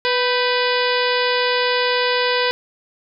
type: harmonic tone with a mistuned harmonic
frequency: 493.9 Hz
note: B4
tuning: in tune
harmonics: 1 / 2 / 3 / 4 / 5 / 6 / 7 / 8 / 9 / 10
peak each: -20 / -23 / -25 / -26 / -27 / -28 / -28 / -29 / -30 / -30 dBFS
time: 0.05-2.51 s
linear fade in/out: 0 ms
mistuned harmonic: 3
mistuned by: +67 cents
effects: none